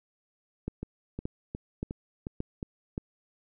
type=two click trains; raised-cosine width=3 ms; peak=-19 / -22 dBFS; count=5 / 6; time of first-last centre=0.68-2.979 / 0.83-2.629 s; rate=1.74 / 2.78 Hz; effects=none